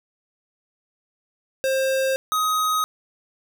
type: tone pair in turn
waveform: square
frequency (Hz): 531 / 1258.6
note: C5 / D#6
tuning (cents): +25 / +19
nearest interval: octave + minor third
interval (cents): 1494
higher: second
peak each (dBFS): -20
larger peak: neither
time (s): 1.64-2.16 / 2.32-2.84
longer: neither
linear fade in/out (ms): 0
effects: none